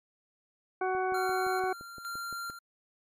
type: harmonic tone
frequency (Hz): 373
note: F#4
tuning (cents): +14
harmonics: 1 / 2 / 3 / 4 / 6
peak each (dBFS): -31 / -31 / -38 / -37 / -45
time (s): 0.81-1.73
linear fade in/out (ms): 5
type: click train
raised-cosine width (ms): 2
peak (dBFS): -35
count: 10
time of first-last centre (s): 0.95-2.499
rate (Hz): 5.81
type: tone with tremolo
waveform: square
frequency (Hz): 1383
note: F6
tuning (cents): -17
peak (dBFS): -36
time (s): 1.14-2.59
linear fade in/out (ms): 5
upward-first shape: square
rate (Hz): 1.1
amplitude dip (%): 60
effects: MP3 64 kbps